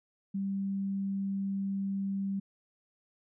sine tone, 196 Hz, G3, in tune, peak -30 dBFS, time 0.34-2.4 s, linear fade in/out 10 ms, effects none

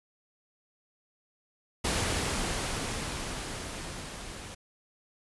pink noise with level ramp, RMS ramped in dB -28 to -43 dBFS, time 1.84-4.55 s, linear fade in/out 10 ms, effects resampled to 24000 Hz

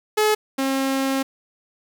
sawtooth tone pair in turn, 426.9 / 268.9 Hz, G#4 / C4, +48 / +47 cents, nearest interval minor sixth, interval 801 cents, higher first, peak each -12 / -16 dBFS, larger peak first, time 0.17-0.35 / 0.58-1.23 s, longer second, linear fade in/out 10 ms, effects 9-bit

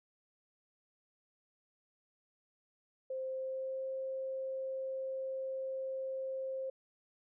sine tone with pitch glide, 523.3 to 529.1 Hz, C5 to C5, 0 to +19 cents, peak -36 dBFS, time 3.1-6.7 s, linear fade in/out 5 ms, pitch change +19 cents, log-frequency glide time 3.26-3.87 s, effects none

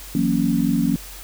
sine chord, F# dominant seventh, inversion third, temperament equal, 164.81 / 185 / 233.1 / 277.2 Hz, E3 / F#3 / A#3 / C#4, 0 / 0 / 0 / 0 cents, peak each -24 / -23 / -21 / -21 dBFS, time 0.15-0.96 s, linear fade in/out 2 ms, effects added 46 Hz sine -39 dBFS peak until 1.23 s + white hiss -39 dBFS RMS until 1.23 s

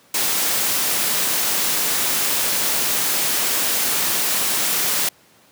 white noise, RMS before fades -20 dBFS, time 0.14-5.09 s, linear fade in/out 5 ms, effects pink hiss -53 dBFS RMS until 5.51 s + high-pass 150 Hz 12 dB/octave

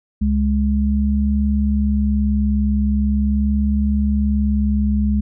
sine tone pair together, 69.3 / 208.3 Hz, C#2 / G#3, 0 / +5 cents, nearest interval octave + perfect fifth, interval 1905 cents, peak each -17 dBFS, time 0.21-5.21 s, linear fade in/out 10 ms, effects none

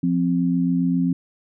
sine tone pair together, 174.51 / 262 Hz, F3 / C4, -1 / +2 cents, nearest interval perfect fifth, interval 703 cents, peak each -20 dBFS, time 0.03-1.13 s, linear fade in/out 5 ms, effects none

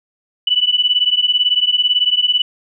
sine beating tone pair, 2960 / 2978 Hz, F#7 / F#7, 0 / +11 cents, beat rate 18 Hz, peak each -15 dBFS, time 0.47-2.42 s, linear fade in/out 5 ms, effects none

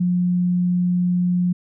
sine tone, 178.4 Hz, F3, 37 cents sharp, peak -16 dBFS, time 0-1.53 s, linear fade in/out 10 ms, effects none

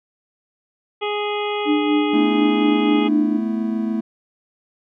harmonic tone, 415.3 Hz, G#4, in tune, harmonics 1 / 2 / 3 / 5 / 6 / 7 / 8, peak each -23 / -27 / -30 / -32 / -33 / -34 / -33 dBFS, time 1.01-3.09 s, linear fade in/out 20 ms
sine tone with tremolo, 299.6 Hz, D4, 35 cents sharp, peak -14 dBFS, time 1.65-3.4 s, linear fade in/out 50 ms, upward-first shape sine, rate 4.1 Hz, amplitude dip 50%
triangle chord, A suspended second, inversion none, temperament equal, 220 / 246.9 / 329.6 Hz, A3 / B3 / E4, 0 / 0 / 0 cents, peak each -19 / -25 / -25 dBFS, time 2.13-4.01 s, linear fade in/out 10 ms
effects none

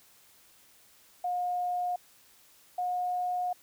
sine tone pair in turn, 716 / 721 Hz, F5 / F#5, +43 / -45 cents, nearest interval unison, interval 12 cents, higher second, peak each -28 dBFS, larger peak neither, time 1.24-1.96 / 2.78-3.53 s, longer second, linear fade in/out 5 ms, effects white hiss -60 dBFS RMS until 3.62 s

